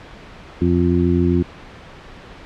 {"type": "harmonic tone", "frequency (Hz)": 87.4, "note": "F2", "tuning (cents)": 2, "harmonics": [1, 2, 3, 4], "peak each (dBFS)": [-19, -19, -19, -19], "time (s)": [0.61, 1.43], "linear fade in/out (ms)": 10, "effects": ["pink hiss -39 dBFS RMS until 2.45 s", "low-pass 3000 Hz 12 dB/octave"]}